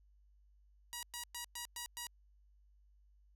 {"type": "tone bursts", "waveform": "5% pulse", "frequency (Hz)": 960, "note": "B5", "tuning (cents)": -49, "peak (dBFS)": -30, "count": 6, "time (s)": [0.93, 2.068], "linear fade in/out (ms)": 0, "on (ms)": 98, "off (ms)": 110, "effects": ["added 50 Hz sine -64 dBFS peak until 3.35 s"]}